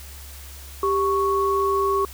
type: tone pair together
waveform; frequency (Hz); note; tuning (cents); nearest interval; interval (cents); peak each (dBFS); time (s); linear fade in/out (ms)
sine; 393.8 / 1108.7; G4 / C#6; +8 / 0; octave + tritone; 1792; -21; 0.83-2.05; 2
effects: added 69 Hz sine -39 dBFS peak until 2.13 s + white hiss -43 dBFS RMS until 2.13 s